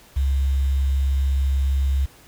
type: tone with quantisation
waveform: sine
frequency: 68 Hz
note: C#2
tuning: 33 cents flat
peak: -17 dBFS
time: 0.16-2.06 s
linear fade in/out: 10 ms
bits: 7
effects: pink hiss -50 dBFS RMS until 2.27 s